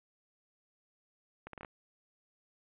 accelerating click train, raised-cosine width 0.5 ms, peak -29 dBFS, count 6, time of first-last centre 1.47-1.648 s, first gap 63 ms, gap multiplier 0.71, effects resampled to 8000 Hz

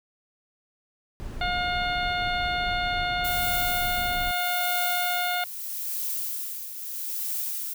brown noise, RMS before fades -35 dBFS, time 1.2-4.31 s, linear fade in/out 0 ms
harmonic tone, 714 Hz, F5, 38 cents sharp, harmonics 1 / 2 / 3 / 4 / 5 / 6, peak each -28 / -30 / -33 / -37 / -34 / -39 dBFS, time 1.41-5.44 s, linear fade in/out 2 ms
violet noise with tremolo, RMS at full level -29 dBFS, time 3.24-7.74 s, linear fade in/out 10 ms, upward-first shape triangle, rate 0.79 Hz, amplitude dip 65%
effects none

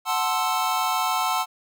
square chord, F# half-diminished seventh, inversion none, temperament equal, 740 / 880 / 1046.5 / 1318.5 Hz, F#5 / A5 / C6 / E6, 0 / 0 / 0 / 0 cents, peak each -28 dBFS, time 0.05-1.46 s, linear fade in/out 50 ms, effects none

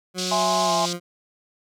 20% pulse tone with pitch glide, 183 to 175.04 Hz, F#3 to F3, -19 to +4 cents, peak -23 dBFS, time 0.14-1 s, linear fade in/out 50 ms, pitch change -77 cents, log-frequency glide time 0.65-0.72 s
white band-pass noise, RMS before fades -29 dBFS, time 0.18-0.93 s, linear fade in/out 2 ms, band 3200 to 6000 Hz, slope 24 dB/octave
sine chord, E augmented, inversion none, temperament equal, 659.3 / 830.6 / 1046.5 Hz, E5 / G#5 / B#5, 0 / 0 / 0 cents, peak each -24 dBFS, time 0.31-0.86 s, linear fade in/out 10 ms
effects none

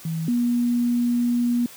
sine tone pair in turn, 162.3 / 240.6 Hz, E3 / B3, -27 / -45 cents, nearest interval perfect fifth, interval 682 cents, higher second, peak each -23 / -18 dBFS, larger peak second, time 0.05-0.28 / 0.28-1.66 s, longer second, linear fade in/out 2 ms, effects white hiss -44 dBFS RMS until 1.76 s + high-pass 100 Hz 12 dB/octave

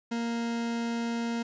40% pulse tone, 233.1 Hz, A#3, in tune, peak -28 dBFS, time 0.11-1.43 s, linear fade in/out 10 ms, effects resampled to 16000 Hz + 10-bit

